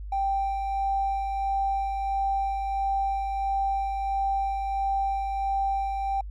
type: tone with tremolo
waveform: triangle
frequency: 784 Hz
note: G5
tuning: in tune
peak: -19 dBFS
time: 0.12-6.21 s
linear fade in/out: 5 ms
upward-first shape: sine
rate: 1.5 Hz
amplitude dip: 50%
effects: tanh soft clip ceiling -21 dBFS + added 50 Hz sine -34 dBFS peak until 6.3 s